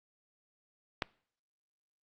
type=click; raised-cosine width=0.3 ms; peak=-14 dBFS; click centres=1.022 s; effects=noise-tail reverb RT60 0.5 s tail -22 dB re dry + Opus 48 kbps